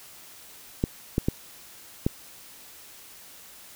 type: clicks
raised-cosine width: 3 ms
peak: -9 dBFS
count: 4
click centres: 0.839 / 1.181 / 1.285 / 2.065 s
effects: white hiss -48 dBFS RMS until 3.75 s